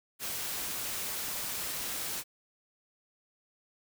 white noise, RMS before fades -36 dBFS, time 0.19-2.24 s, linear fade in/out 50 ms, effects none

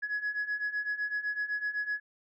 sine beating tone pair, 1678 / 1685.9 Hz, G#6 / G#6, +17 / +26 cents, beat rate 7.9 Hz, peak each -34 / -31 dBFS, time 0.02-2 s, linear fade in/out 20 ms, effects tanh soft clip ceiling -26 dBFS

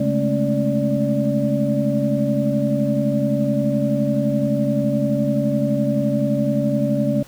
sine tone cluster, 137.8 / 210.2 / 221.9 / 277.6 / 584 Hz, C#3 / G#3 / A3 / C#4 / D5, -10 / +21 / +15 / +3 / -10 cents, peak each -23 dBFS, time 0-7.23 s, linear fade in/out 5 ms, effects pink hiss -46 dBFS RMS until 7.27 s

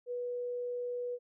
sine tone, 488.9 Hz, B4, 18 cents flat, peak -34 dBFS, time 0.06-1.19 s, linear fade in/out 50 ms, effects none

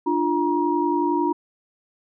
sine tone cluster, 296.4 / 347.4 / 949 Hz, D4 / F4 / A#5, +16 / -9 / +31 cents, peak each -23 dBFS, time 0.06-1.33 s, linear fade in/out 10 ms, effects none

